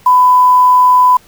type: tone with quantisation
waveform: sine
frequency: 1000 Hz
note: B5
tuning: 21 cents sharp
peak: -4 dBFS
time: 0.06-1.17 s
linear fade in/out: 5 ms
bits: 5
effects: pink hiss -45 dBFS RMS until 1.27 s